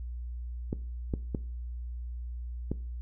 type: clicks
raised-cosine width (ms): 3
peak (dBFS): -17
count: 4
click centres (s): 0.729 / 1.138 / 1.348 / 2.716
effects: noise-tail reverb RT60 0.4 s tail -19 dB re dry + added 60 Hz sine -35 dBFS peak until 3.01 s